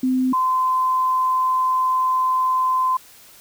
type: tone pair in turn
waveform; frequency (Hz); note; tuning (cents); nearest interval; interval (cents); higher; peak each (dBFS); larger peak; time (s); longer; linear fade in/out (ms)
sine; 257.3 / 1029.2; C4 / C6; -29 / -29; 2 octaves; 2400; second; -16; neither; 0.03-0.33 / 0.33-2.97; second; 5
effects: white hiss -47 dBFS RMS until 3.4 s